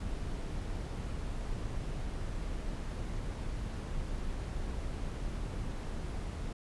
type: noise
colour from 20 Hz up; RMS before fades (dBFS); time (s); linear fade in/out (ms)
brown; -37; 0-6.53; 5
effects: resampled to 24000 Hz